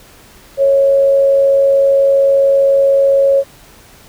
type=tone with frequency modulation; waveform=sine; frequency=550 Hz; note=C#5; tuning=14 cents flat; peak=-7 dBFS; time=0.57-3.44 s; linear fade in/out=50 ms; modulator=95.7 Hz; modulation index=0.21; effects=pink hiss -42 dBFS RMS until 4.08 s